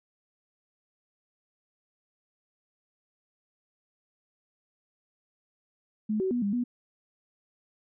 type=tone with pitch steps; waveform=sine; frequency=214.1 / 377.7 / 243.5 / 201.4 / 243.8 Hz; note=A3 / F#4 / B3 / G3 / B3; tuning=-47 / +36 / -24 / +47 / -22 cents; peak=-25 dBFS; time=6.09-6.64 s; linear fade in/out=10 ms; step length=110 ms; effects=none